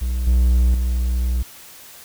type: tone with level steps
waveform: triangle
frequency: 61.3 Hz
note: B1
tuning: 12 cents flat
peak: -17 / -10 / -15 dBFS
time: 0.01-1.43 s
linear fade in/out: 10 ms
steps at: 0.27 / 0.74 s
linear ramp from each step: 2 ms
effects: white hiss -42 dBFS RMS until 2.04 s